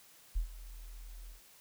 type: tone with ADSR envelope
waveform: sine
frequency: 41 Hz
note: E1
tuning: 9 cents flat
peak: -27 dBFS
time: 0.35-1.41 s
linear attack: 17 ms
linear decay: 100 ms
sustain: -18 dB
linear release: 120 ms
effects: white hiss -60 dBFS RMS until 1.6 s